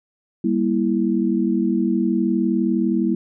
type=chord; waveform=sine; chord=E diminished; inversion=first; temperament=just; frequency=197.78 / 237.3 / 329.6 Hz; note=G3 / Bb3 / E4; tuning=+16 / +31 / 0 cents; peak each=-21 dBFS; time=0.44-3.15 s; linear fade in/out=5 ms; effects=none